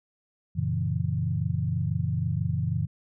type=chord; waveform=sine; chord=F# dominant seventh; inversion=none; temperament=equal; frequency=92.5 / 116.54 / 138.59 / 164.81 Hz; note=F#2 / A#2 / C#3 / E3; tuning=0 / 0 / 0 / 0 cents; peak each=-30 dBFS; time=0.55-2.87 s; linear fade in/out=20 ms; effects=none